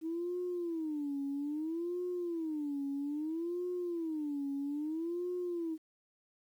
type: tone with vibrato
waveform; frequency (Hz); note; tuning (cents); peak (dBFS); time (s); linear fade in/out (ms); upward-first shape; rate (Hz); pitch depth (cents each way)
sine; 316.2; D#4; +28; -33; 0.01-5.78; 50; sine; 0.61; 220
effects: tanh soft clip ceiling -29 dBFS + 11-bit